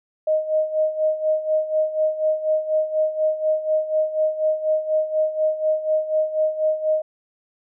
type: tone with tremolo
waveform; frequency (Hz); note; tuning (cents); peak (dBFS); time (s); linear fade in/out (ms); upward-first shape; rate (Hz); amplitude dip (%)
sine; 622.3; D#5; 0; -15; 0.27-7.02; 5; sine; 4.1; 75
effects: none